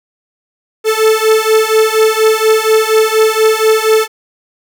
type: beating tone pair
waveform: 45% pulse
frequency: 436.4 / 440.6 Hz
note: A4 / A4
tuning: -14 / +2 cents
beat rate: 4.2 Hz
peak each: -11 dBFS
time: 0.84-4.08 s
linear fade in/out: 50 ms
effects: none